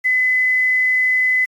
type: tone with quantisation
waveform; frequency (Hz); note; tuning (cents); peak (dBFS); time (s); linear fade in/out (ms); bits
sine; 2017; B6; +36; -13; 0.04-1.46; 20; 7
effects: AAC 64 kbps